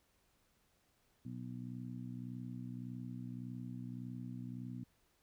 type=harmonic tone; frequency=61.74 Hz; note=B1; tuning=in tune; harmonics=2 / 3 / 4 / 5; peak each=-46 / -49 / -47 / -58 dBFS; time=1.25-4.84 s; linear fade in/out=5 ms; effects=pink hiss -75 dBFS RMS until 5.22 s